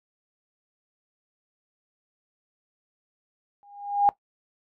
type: tone with exponential growth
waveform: sine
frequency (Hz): 812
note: G#5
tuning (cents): -39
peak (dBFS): -13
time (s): 3.63-4.09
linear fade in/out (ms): 0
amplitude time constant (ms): 100
effects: noise-tail reverb RT60 0.1 s tail -18 dB re dry